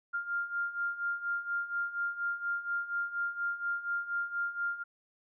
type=beating tone pair; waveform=sine; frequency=1396.9 / 1401.1 Hz; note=F6 / F6; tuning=0 / +5 cents; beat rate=4.2 Hz; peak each=-37 / -33 dBFS; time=0.13-4.84 s; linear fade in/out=20 ms; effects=none